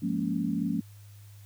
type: chord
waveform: sine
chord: Bb minor seventh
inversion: second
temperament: just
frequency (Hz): 174.81 / 209.8 / 233.1 / 279.7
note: F3 / Ab3 / Bb3 / Db4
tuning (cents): +2 / +18 / 0 / +16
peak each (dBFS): -32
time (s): 0.02-0.81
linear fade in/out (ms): 10
effects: added 102 Hz sine -47 dBFS peak until 1.45 s + white hiss -60 dBFS RMS until 1.45 s